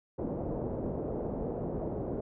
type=low-pass noise; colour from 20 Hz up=white; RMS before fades=-35 dBFS; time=0.18-2.21 s; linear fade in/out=10 ms; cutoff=570 Hz; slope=24 dB/octave; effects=none